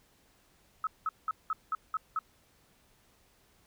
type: tone bursts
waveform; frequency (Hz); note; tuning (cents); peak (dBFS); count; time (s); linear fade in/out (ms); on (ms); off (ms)
sine; 1287; E6; -42; -28; 7; 0.84-2.19; 2; 30; 190
effects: pink hiss -66 dBFS RMS until 3.66 s